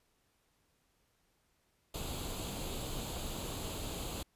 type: noise with comb filter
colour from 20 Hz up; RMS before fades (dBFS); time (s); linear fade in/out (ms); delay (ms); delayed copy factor
pink; -40; 1.94-4.23; 5; 0.27; +0.65
effects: pink hiss -75 dBFS RMS until 4.35 s + resampled to 32000 Hz